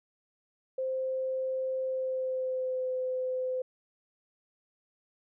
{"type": "tone with pitch glide", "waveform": "sine", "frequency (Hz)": [522, 511.8], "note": ["C5", "C5"], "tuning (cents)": [-4, -38], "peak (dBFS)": -29, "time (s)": [0.78, 3.62], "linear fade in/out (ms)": 5, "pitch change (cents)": -34, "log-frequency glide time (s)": [1.83, 2.9], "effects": []}